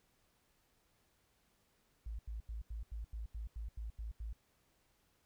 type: tone bursts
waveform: sine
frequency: 55 Hz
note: A1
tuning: in tune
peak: -40 dBFS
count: 11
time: 2.06-4.33 s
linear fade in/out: 5 ms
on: 130 ms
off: 84 ms
effects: pink hiss -75 dBFS RMS until 5.25 s